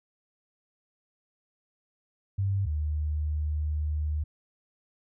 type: tone pair in turn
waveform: sine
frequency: 98 / 75.75 Hz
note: G2 / D#2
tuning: 0 / -46 cents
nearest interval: major third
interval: 446 cents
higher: first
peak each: -24 / -26 dBFS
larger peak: first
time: 2.38-2.66 / 2.66-4.24 s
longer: second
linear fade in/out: 10 ms
effects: none